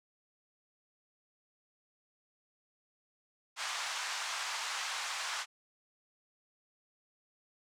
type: band-pass noise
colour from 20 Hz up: pink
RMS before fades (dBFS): -38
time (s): 3.56-5.46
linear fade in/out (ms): 50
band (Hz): 890 to 7600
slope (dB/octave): 24
effects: none